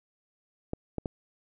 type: clicks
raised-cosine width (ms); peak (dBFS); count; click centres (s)
2; -18; 3; 0.734 / 0.983 / 1.058
effects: none